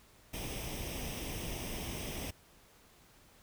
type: noise with comb filter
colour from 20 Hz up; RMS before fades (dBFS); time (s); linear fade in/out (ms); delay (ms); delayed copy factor
pink; -40; 0.33-2.31; 10; 0.35; +0.65
effects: pink hiss -62 dBFS RMS until 3.42 s